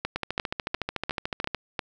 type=two click trains; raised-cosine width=0.3 ms; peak=-12 / -11 dBFS; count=20 / 6; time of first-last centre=0.16-1.547 / 0.05-1.792 s; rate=13.7 / 2.87 Hz; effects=none